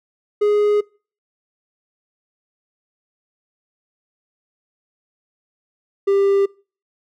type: tone pair in turn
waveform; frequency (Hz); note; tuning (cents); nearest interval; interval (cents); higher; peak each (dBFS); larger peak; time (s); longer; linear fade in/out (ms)
triangle; 415.7 / 396.2; G#4 / G4; +2 / +18; minor second; 84; first; -11; neither; 0.41-0.81 / 6.07-6.46; first; 10
effects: noise-tail reverb RT60 0.4 s tail -25 dB re dry